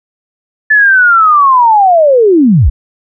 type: linear sweep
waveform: sine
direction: down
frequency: 1748 to 44.12 Hz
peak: -3 dBFS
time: 0.7-2.7 s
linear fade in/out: 10 ms
effects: none